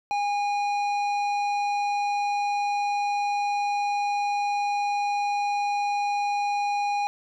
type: tone with tanh clipping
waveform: triangle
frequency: 817 Hz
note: G#5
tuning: 29 cents flat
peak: -25 dBFS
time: 0.11-7.07 s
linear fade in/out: 0 ms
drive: 16 dB
effects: none